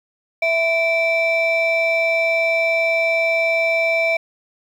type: tone pair together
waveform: sine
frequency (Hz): 659.3 / 2329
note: E5 / D7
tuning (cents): 0 / -15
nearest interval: octave + minor seventh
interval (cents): 2185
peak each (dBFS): -16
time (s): 0.42-4.17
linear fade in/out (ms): 5
effects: tanh soft clip ceiling -12 dBFS + 8-bit